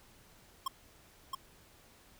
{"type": "tone with echo", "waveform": "square", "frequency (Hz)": 1070, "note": "C6", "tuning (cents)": 38, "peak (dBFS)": -32, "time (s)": [0.66, 0.68], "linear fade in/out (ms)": 5, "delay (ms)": 670, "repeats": 1, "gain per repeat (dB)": -3, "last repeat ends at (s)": 1.35, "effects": ["pink hiss -61 dBFS RMS until 2.19 s"]}